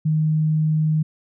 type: tone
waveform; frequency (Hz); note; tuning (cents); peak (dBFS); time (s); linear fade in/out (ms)
sine; 155.56; D#3; 0; -16; 0.05-1.03; 10
effects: none